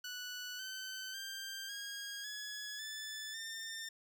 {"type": "tone with pitch steps", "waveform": "15% pulse", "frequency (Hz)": [1480, 1529.5, 1580.7, 1633.6, 1688.3, 1744.8, 1803.2], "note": ["F#6", "G6", "G6", "G#6", "G#6", "A6", "A6"], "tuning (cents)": [0, -43, 14, -29, 28, -15, 42], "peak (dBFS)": -36, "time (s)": [0.04, 3.89], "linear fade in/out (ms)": 5, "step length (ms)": 550, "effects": []}